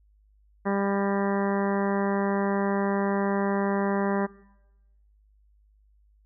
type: harmonic tone with a mistuned harmonic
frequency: 198.6 Hz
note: G3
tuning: 23 cents sharp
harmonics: 1 / 2 / 3 / 4 / 5 / 6 / 7 / 8 / 9 / 10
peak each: -26 / -29 / -32 / -34 / -34 / -37 / -43 / -39 / -41 / -42 dBFS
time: 0.65-4.27 s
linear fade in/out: 20 ms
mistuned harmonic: 10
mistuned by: -57 cents
effects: noise-tail reverb RT60 1.0 s tail -22 dB re dry + added 51 Hz sine -58 dBFS peak until 6.25 s